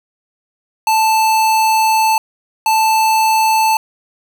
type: tone bursts at uneven times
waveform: square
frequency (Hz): 880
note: A5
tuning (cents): 0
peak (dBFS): -11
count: 2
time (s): 0.87-2.18 / 2.66-3.77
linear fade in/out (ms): 2
effects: none